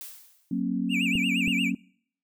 blue noise with exponential decay, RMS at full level -38 dBFS, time 0.01-0.61 s, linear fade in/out 0 ms, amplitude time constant 130 ms
sine chord, F# major, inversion none, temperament equal with one note detuned, 185 / 233.1 / 271.2 Hz, F#3 / A#3 / C#4, 0 / 0 / -38 cents, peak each -29 dBFS, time 0.51-1.75 s, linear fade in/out 5 ms
triangle tone with vibrato, 2558 Hz, D#7, 47 cents sharp, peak -24 dBFS, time 0.89-1.72 s, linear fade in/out 50 ms, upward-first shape sine, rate 8.6 Hz, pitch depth 190 cents each way
clicks, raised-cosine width 3 ms, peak -20 / -22 dBFS, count 2, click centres 1.154 / 1.478 s
effects noise-tail reverb RT60 0.6 s tail -24 dB re dry

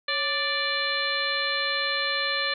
harmonic tone with a mistuned harmonic, 587.3 Hz, D5, in tune, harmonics 1 / 2 / 3 / 4 / 5 / 6 / 7, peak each -34 / -33 / -29 / -32 / -35 / -33 / -30 dBFS, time 0.08-2.54 s, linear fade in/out 5 ms, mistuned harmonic 1, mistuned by -100 cents, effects none

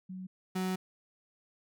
sine / 35% pulse tone pair in turn, 186 / 186 Hz, F#3 / F#3, +9 / +9 cents, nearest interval unison, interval 0 cents, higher neither, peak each -39 / -29 dBFS, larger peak second, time 0.09-0.27 / 0.55-0.76 s, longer second, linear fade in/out 10 ms, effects none

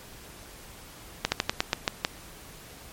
slowing click train, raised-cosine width 0.2 ms, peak -5 dBFS, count 8, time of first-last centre 1.25-2.049 s, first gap 70 ms, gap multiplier 1.16, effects pink hiss -47 dBFS RMS until 2.92 s + MP3 64 kbps

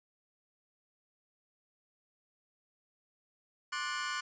sawtooth chord, D dominant seventh, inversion third, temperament just, 1057.2 / 1174.7 / 1468.3 / 1762 Hz, C6 / D6 / F#6 / A6, +18 / 0 / -14 / +2 cents, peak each -37 / -36 / -34 / -39 dBFS, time 3.72-4.21 s, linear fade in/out 10 ms, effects resampled to 16000 Hz + 10-bit

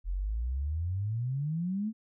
sine exponential sweep, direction up, 41.87 to 226.6 Hz, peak -29 dBFS, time 0.04-1.93 s, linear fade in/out 50 ms, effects none

